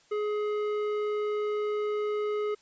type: tone with tanh clipping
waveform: triangle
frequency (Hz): 420.2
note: G#4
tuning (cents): +20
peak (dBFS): -29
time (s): 0.11-2.55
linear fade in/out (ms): 10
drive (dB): 16
effects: white hiss -62 dBFS RMS until 2.61 s + resampled to 16000 Hz